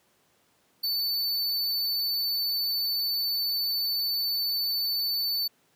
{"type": "tone", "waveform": "square", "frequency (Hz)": 4507, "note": "C#8", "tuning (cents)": 28, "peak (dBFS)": -26, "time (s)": [0.83, 5.48], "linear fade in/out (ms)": 10, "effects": ["pink hiss -66 dBFS RMS until 5.75 s", "high-pass 150 Hz 12 dB/octave"]}